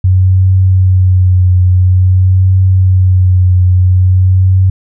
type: tone with vibrato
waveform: sine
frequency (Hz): 92.5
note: F#2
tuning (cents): 0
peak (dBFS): -4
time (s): 0.04-4.7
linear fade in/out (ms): 5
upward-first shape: triangle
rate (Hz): 0.49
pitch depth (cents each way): 32
effects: none